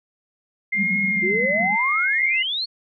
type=tone with vibrato; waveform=sine; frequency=2093 Hz; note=C7; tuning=in tune; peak=-19 dBFS; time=0.72-2.43 s; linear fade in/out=10 ms; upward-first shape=sine; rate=0.94 Hz; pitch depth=47 cents each way
type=band-pass noise; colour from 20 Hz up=white; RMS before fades=-29 dBFS; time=0.73-1.77 s; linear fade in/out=50 ms; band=180 to 210 Hz; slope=96 dB/octave
type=exponential sweep; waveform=sine; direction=up; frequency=342.6 to 4435 Hz; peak=-22 dBFS; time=1.22-2.66 s; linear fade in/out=20 ms
effects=none